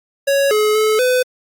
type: tone with pitch steps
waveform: square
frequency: 556 / 425.7 / 432.1 / 504 Hz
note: C#5 / G#4 / A4 / B4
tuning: +5 / +43 / -31 / +35 cents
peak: -13 dBFS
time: 0.27-1.23 s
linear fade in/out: 10 ms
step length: 240 ms
effects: Opus 48 kbps